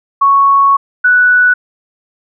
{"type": "tone pair in turn", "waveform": "sine", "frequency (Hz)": [1108.7, 1479.9], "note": ["C#6", "F#6"], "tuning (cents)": [0, 0], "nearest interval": "perfect fourth", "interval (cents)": 500, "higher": "second", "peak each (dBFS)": -5, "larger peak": "neither", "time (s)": [[0.21, 0.77], [1.04, 1.54]], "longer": "first", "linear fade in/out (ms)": 10, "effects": []}